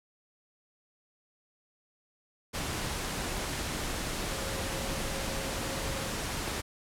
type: tone in noise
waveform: sine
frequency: 541 Hz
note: C#5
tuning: 42 cents flat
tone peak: -42 dBFS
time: 4.3-6.08 s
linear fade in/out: 20 ms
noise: pink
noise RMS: -34 dBFS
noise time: 2.53-6.62 s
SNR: -11 dB
effects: low-pass 11000 Hz 12 dB/octave